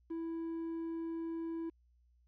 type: tone with quantisation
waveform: triangle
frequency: 329.6 Hz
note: E4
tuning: in tune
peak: -35 dBFS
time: 0.1-1.7 s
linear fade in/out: 10 ms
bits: 10
effects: added 60 Hz sine -66 dBFS peak until 2.27 s + low-pass 2000 Hz 12 dB/octave